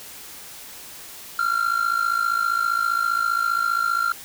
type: tone with amplitude modulation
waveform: triangle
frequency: 1380 Hz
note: F6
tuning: 21 cents flat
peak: -14 dBFS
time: 1.39-4.12 s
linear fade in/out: 2 ms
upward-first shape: sine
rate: 55.1 Hz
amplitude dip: 80%
effects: white hiss -40 dBFS RMS until 4.24 s